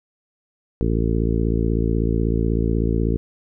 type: harmonic tone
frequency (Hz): 56.2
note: A1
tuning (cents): +37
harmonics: 1 / 2 / 3 / 4 / 5 / 6 / 7 / 8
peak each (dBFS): -21 / -24 / -26 / -27 / -28 / -29 / -29 / -30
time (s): 0.81-3.17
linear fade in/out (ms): 0
effects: none